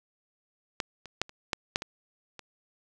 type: clicks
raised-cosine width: 0.2 ms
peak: -11 / -26 / -9 / -30 / -10 / -8 / -18 / -25 dBFS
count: 8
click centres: 0.802 / 1.057 / 1.216 / 1.294 / 1.532 / 1.759 / 1.821 / 2.393 s
effects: none